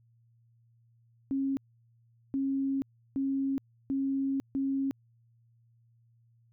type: tone bursts at uneven times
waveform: sine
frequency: 271.7 Hz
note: C#4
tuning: 35 cents flat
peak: -27 dBFS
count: 5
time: 1.31-1.57 / 2.34-2.82 / 3.16-3.58 / 3.9-4.4 / 4.55-4.91 s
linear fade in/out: 0 ms
effects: added 116 Hz sine -62 dBFS peak until 6.52 s